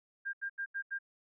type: tone bursts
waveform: sine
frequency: 1600 Hz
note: G6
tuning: 35 cents sharp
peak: -34 dBFS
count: 5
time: 0.25-0.989 s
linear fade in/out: 20 ms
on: 83 ms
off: 81 ms
effects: none